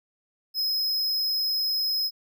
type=tone; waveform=square; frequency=5110 Hz; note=D#8; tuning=45 cents sharp; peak=-24 dBFS; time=0.54-2.11 s; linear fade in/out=50 ms; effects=none